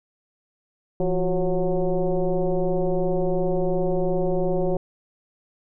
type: tone with frequency modulation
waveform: sine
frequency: 191.4 Hz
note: G3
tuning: 41 cents flat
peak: -19 dBFS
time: 1-4.77 s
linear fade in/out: 2 ms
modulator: 180 Hz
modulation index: 2.4
effects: none